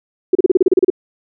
sine tone bursts, 370 Hz, F#4, in tune, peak -6 dBFS, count 11, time 0.33-0.902 s, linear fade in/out 5 ms, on 22 ms, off 33 ms, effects none

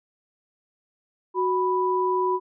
sine tone pair together, 370 / 987.8 Hz, F#4 / B5, 0 / 0 cents, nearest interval octave + perfect fourth, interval 1700 cents, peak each -23 dBFS, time 1.34-2.4 s, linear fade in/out 50 ms, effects none

